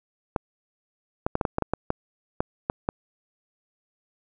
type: clicks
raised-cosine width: 1 ms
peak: -9 dBFS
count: 12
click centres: 0.362 / 1.265 / 1.354 / 1.412 / 1.452 / 1.584 / 1.623 / 1.736 / 1.904 / 2.405 / 2.699 / 2.889 s
effects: none